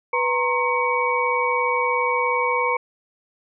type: tone cluster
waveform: sine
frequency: 493.9 / 931 / 1068 / 2256 Hz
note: B4 / A#5 / C6 / C#7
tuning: 0 / -2 / +35 / +30 cents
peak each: -24 dBFS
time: 0.13-2.77 s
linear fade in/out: 5 ms
effects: none